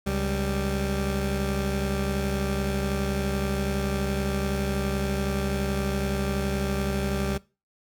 20% pulse tone pair together, 69.3 / 196 Hz, C#2 / G3, 0 / 0 cents, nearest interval octave + tritone, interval 1800 cents, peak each -23 dBFS, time 0.06-7.38 s, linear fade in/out 10 ms, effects noise-tail reverb RT60 0.3 s tail -21 dB re dry

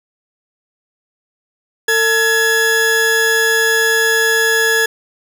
40% pulse tone pair together, 450 / 1690.7 Hz, A4 / G#6, +39 / +30 cents, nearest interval octave + major seventh, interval 2291 cents, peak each -16 / -12 dBFS, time 1.88-4.86 s, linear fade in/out 5 ms, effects none

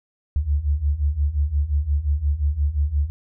sine beating tone pair, 69.5 / 75.2 Hz, C#2 / D2, +5 / +42 cents, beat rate 5.7 Hz, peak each -23 / -20 dBFS, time 0.36-3.1 s, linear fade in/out 0 ms, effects none

